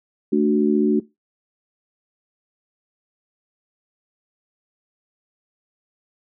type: chord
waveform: sine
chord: D major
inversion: second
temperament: equal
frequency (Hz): 220 / 293.7 / 370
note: A3 / D4 / F#4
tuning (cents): 0 / 0 / 0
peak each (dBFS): -19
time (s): 0.32-1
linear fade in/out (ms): 10
effects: noise-tail reverb RT60 0.2 s tail -19 dB re dry